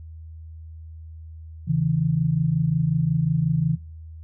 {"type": "tone pair together", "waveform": "sine", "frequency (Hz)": [136.1, 161.64], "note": ["C#3", "E3"], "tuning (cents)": [-31, -34], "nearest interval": "minor third", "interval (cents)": 297, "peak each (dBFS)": [-22, -21], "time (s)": [1.67, 3.76], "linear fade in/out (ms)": 20, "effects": ["noise-tail reverb RT60 0.4 s tail -18 dB re dry", "added 80 Hz sine -37 dBFS peak until 4.23 s"]}